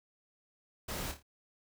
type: noise with echo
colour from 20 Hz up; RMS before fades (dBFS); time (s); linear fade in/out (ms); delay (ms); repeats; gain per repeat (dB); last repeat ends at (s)
pink; -39; 0.88-1.12; 10; 27; 4; -7; 1.228
effects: none